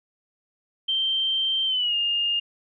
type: tone with pitch glide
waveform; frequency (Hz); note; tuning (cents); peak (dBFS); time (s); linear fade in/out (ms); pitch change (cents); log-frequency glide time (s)
sine; 3136 to 2826; G7 to F7; 0 to +20; -21; 0.88-2.4; 10; -180; 1.66-1.95
effects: none